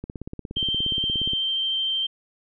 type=click train; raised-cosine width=3 ms; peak=-20 dBFS; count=23; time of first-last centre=0.04-1.334 s; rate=17 Hz
type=tone with vibrato; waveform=sine; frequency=3136 Hz; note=G7; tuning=in tune; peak=-22 dBFS; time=0.56-2.07 s; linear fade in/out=10 ms; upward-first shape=triangle; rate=13 Hz; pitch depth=9 cents each way
effects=none